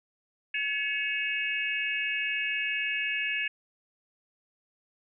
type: tone cluster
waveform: sine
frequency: 1704 / 2219 / 2564 / 2810 Hz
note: G#6 / C#7 / E7 / F7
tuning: +44 / +1 / -49 / +10 cents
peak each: -33 / -34 / -31 / -36 dBFS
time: 0.54-3.48 s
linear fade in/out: 5 ms
effects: none